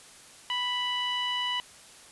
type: tone with low-pass filter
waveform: sawtooth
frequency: 987.8 Hz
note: B5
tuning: in tune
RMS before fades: -30 dBFS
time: 0.5-1.6 s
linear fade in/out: 0 ms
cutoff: 3000 Hz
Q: 5
effects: white hiss -51 dBFS RMS until 2.11 s + resampled to 24000 Hz

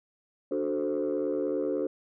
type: chord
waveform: sine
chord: D dominant seventh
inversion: none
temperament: equal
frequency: 293.7 / 370 / 440 / 523.3 Hz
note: D4 / F#4 / A4 / C5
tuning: 0 / 0 / 0 / 0 cents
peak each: -31 dBFS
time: 0.51-1.87 s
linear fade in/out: 5 ms
effects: tanh soft clip ceiling -21 dBFS

